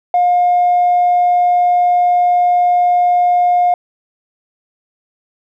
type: tone with tanh clipping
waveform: triangle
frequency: 712 Hz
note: F5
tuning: 33 cents sharp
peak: -9 dBFS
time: 0.14-3.74 s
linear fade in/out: 2 ms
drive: 5 dB
effects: none